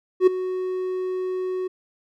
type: tone with ADSR envelope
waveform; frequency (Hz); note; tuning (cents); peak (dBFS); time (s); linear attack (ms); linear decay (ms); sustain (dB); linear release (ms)
triangle; 370; F#4; 0; -7; 0.2-1.68; 70; 9; -15; 12
effects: none